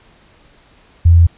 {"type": "tone", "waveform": "sine", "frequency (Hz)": 84.5, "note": "E2", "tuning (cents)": 43, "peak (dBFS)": -4, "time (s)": [1.05, 1.27], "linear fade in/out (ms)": 10, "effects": ["pink hiss -49 dBFS RMS until 1.37 s", "resampled to 8000 Hz"]}